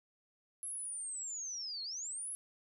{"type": "linear two-way sweep", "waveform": "sine", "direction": "down then up", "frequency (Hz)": [11060, 4186, 11060], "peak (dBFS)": -39, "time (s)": [0.63, 2.35], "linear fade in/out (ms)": 0, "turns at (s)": 1.83, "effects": []}